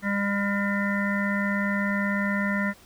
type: harmonic tone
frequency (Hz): 200.9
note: G3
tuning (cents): +43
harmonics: 1 / 3 / 5 / 7 / 9 / 10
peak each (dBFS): -25 / -34 / -36 / -33 / -30 / -34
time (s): 0.02-2.74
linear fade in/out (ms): 50
effects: pink hiss -53 dBFS RMS until 2.85 s